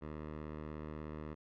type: tone with low-pass filter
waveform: 10% pulse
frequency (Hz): 76.6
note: D#2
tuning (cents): -27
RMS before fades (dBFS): -45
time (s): 0.01-1.35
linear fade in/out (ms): 20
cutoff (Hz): 1700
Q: 0.77
effects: none